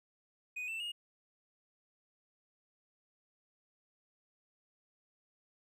triangle tone with pitch steps, 2489 / 2668 / 2859 Hz, D#7 / E7 / F7, 0 / +20 / +40 cents, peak -36 dBFS, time 0.56-0.92 s, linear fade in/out 10 ms, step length 120 ms, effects none

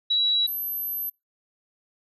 sine tone pair in turn, 3902 / 12388 Hz, B7 / G9, -22 / -22 cents, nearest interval octave + minor sixth, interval 2000 cents, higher second, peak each -19 / -27 dBFS, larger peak first, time 0.1-0.47 / 0.47-1.1 s, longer second, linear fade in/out 10 ms, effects noise-tail reverb RT60 0.2 s tail -26 dB re dry

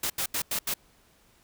white noise bursts at uneven times, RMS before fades -29 dBFS, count 5, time 0.03-0.1 / 0.18-0.26 / 0.34-0.42 / 0.51-0.59 / 0.67-0.74 s, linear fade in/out 5 ms, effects pink hiss -62 dBFS RMS until 1.43 s

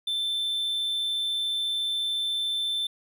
triangle tone, 3543 Hz, A7, 11 cents sharp, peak -24 dBFS, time 0.07-2.87 s, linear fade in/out 5 ms, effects none

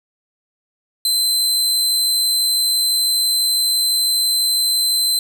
sawtooth tone, 4073 Hz, C8, 47 cents flat, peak -12 dBFS, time 1.05-5.19 s, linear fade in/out 2 ms, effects none

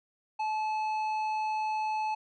sine tone with tanh clipping, 864 Hz, A5, 32 cents flat, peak -30 dBFS, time 0.39-2.15 s, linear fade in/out 10 ms, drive 9 dB, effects none

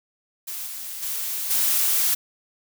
blue noise with level steps, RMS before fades -32 / -34 / -28 / -21 dBFS, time 0.47-2.15 s, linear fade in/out 10 ms, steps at 0.66 / 1.02 / 1.5 s, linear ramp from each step 10 ms, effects none

